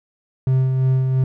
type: tone with tremolo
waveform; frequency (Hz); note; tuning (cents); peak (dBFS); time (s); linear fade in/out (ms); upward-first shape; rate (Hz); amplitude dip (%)
triangle; 130.81; C3; 0; -11; 0.47-1.24; 2; sine; 2.9; 35
effects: none